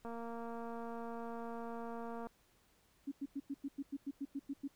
click train, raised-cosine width 1 ms, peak -33 dBFS, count 516, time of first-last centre 0.05-2.27 s, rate 232 Hz
sine tone bursts, 278.2 Hz, C#4, 6 cents sharp, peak -37 dBFS, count 12, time 3.07-4.679 s, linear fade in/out 10 ms, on 47 ms, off 95 ms
effects pink hiss -71 dBFS RMS until 4.75 s

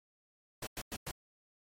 pink noise bursts, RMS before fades -40 dBFS, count 4, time 0.62-1.113 s, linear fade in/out 5 ms, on 49 ms, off 99 ms, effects MP3 64 kbps

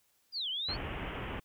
sine linear two-way sweep, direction down then up, 4978 to 2921 to 4517 Hz, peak -33 dBFS, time 0.32-0.77 s, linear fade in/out 50 ms, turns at 0.49 s
pink low-pass noise, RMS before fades -39 dBFS, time 0.68-1.4 s, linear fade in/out 10 ms, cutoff 3200 Hz, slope 96 dB/octave
effects white hiss -72 dBFS RMS until 1.44 s

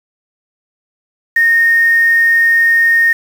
sine tone with quantisation, 1844 Hz, A#6, 19 cents flat, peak -7 dBFS, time 1.36-3.13 s, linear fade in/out 5 ms, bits 5, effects none

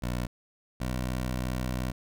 15% pulse tone pair in turn, 61 / 62.79 Hz, B1 / B1, -21 / +29 cents, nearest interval minor second, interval 50 cents, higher second, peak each -23 dBFS, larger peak neither, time 0.02-0.27 / 0.8-1.92 s, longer second, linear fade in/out 10 ms, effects none

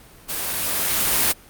white noise with level ramp, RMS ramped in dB -27 to -17 dBFS, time 0.28-1.33 s, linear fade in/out 20 ms, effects pink hiss -47 dBFS RMS until 1.49 s + Opus 32 kbps

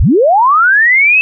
sine linear sweep, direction up, 33.18 to 2637 Hz, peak -5 dBFS, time 0-1.21 s, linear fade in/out 0 ms, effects none

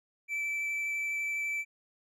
triangle tone with vibrato, 2321 Hz, D7, 21 cents flat, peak -29 dBFS, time 0.28-1.65 s, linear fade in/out 50 ms, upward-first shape sine, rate 12 Hz, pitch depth 8 cents each way, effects none

